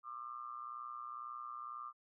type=tone with amplitude modulation; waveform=sine; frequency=1199 Hz; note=D6; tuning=36 cents sharp; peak=-40 dBFS; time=0.03-1.93 s; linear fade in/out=50 ms; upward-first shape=sine; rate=122 Hz; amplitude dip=80%; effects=none